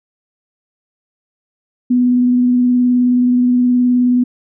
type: tone with vibrato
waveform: sine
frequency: 247.3 Hz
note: B3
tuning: 3 cents sharp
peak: -9 dBFS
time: 1.9-4.24 s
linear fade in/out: 10 ms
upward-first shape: triangle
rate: 19 Hz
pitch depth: 19 cents each way
effects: none